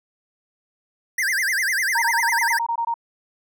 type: tone with vibrato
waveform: square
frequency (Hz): 1810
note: A6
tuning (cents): +48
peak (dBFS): -20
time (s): 1.18-2.59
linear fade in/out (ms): 5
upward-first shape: sine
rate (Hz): 10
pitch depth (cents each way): 260
type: tone bursts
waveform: sine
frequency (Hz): 930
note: A#5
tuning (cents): -4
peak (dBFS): -20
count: 11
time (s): 1.95-2.941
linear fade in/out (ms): 5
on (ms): 71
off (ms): 21
effects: none